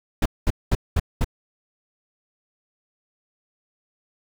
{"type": "noise bursts", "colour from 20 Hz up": "brown", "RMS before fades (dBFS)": -18, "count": 5, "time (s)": [0.22, 1.245], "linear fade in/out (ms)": 5, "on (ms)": 37, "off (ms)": 210, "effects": []}